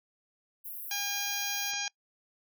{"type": "high-pass noise", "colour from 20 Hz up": "pink", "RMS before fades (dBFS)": -41, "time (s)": [0.64, 1.72], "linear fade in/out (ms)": 20, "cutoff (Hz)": 11000, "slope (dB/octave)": 96}
{"type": "harmonic tone", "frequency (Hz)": 810, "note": "G#5", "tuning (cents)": -43, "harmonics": [1, 2, 3, 4, 5, 6, 7, 8], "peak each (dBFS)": [-42, -40, -38, -39, -43, -40, -40, -39], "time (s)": [0.91, 1.88], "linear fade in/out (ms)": 2}
{"type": "click", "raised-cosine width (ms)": 0.3, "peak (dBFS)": -31, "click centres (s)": 1.736}
{"effects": ["noise-tail reverb RT60 0.1 s tail -24 dB re dry"]}